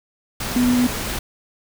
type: tone in noise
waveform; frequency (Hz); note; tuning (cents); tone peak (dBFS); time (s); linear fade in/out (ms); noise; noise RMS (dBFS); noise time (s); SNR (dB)
sine; 246.9; B3; 0; -14; 0.56-0.87; 5; pink; -26; 0.4-1.19; +9
effects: none